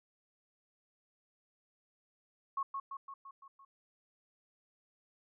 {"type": "tone with echo", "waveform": "sine", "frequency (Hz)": 1096, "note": "C#6", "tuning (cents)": -20, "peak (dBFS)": -32, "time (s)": [2.57, 2.63], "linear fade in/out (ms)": 5, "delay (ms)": 170, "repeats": 6, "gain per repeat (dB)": -4, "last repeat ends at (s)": 3.65, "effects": []}